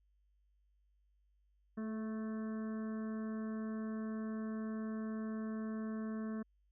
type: harmonic tone with a mistuned harmonic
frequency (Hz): 219.5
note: A3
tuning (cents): -4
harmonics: 1 / 2 / 3 / 5 / 6 / 7 / 8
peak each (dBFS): -38 / -49 / -54 / -55 / -60 / -60 / -61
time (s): 1.77-6.43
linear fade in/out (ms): 10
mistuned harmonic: 2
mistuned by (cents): -21
effects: added 50 Hz sine -70 dBFS peak until 6.71 s